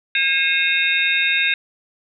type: tone cluster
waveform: sine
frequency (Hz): 1616 / 2154 / 2503 / 2674 / 3701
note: G#6 / C7 / D#7 / E7 / A#7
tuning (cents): -48 / +50 / +10 / +24 / -13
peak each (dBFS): -22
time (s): 0.15-1.54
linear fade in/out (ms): 2
effects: none